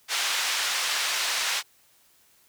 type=band-pass noise; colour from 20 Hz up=white; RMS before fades=-27 dBFS; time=0.08-1.63 s; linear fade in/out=50 ms; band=960 to 5100 Hz; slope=12 dB/octave; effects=white hiss -61 dBFS RMS until 2.48 s